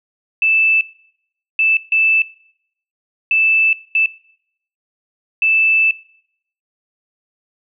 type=tone bursts at uneven times; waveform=sine; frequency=2637 Hz; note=E7; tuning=in tune; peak=-11 dBFS; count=6; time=0.42-0.81 / 1.59-1.77 / 1.92-2.22 / 3.31-3.73 / 3.95-4.06 / 5.42-5.91 s; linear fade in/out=2 ms; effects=noise-tail reverb RT60 0.7 s tail -21 dB re dry